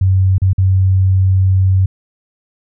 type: tone with dropouts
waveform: sine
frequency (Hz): 94.6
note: F#2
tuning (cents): +39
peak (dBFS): -8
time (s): 0.01-1.86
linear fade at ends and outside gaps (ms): 5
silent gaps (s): 0.382-0.418 / 0.532-0.581
effects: none